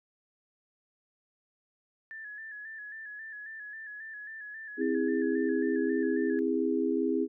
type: tone with vibrato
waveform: sine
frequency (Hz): 1731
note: A6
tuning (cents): -29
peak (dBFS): -40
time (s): 2.11-6.39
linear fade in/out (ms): 0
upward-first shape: square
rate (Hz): 3.7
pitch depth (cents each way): 45
type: chord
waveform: sine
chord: C augmented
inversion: none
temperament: just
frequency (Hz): 261.6 / 327 / 408.8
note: C4 / E4 / G#4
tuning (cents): 0 / -14 / -27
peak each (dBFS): -30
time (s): 4.77-7.28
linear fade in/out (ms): 50
effects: none